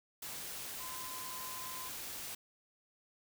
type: tone in noise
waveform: sine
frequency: 1026 Hz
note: C6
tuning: 34 cents flat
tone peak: -47 dBFS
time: 0.8-1.89 s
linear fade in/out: 5 ms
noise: white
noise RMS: -44 dBFS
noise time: 0.22-2.35 s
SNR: -6 dB
effects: none